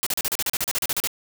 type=noise bursts; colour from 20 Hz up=white; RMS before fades=-24 dBFS; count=15; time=0.03-1.073 s; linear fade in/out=0 ms; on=35 ms; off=37 ms; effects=none